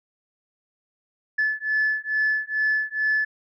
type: beating tone pair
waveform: sine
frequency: 1730 / 1732.3 Hz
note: A6 / A6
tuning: -30 / -27 cents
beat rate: 2.3 Hz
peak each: -23 dBFS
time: 1.38-3.25 s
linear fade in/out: 10 ms
effects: tanh soft clip ceiling -15 dBFS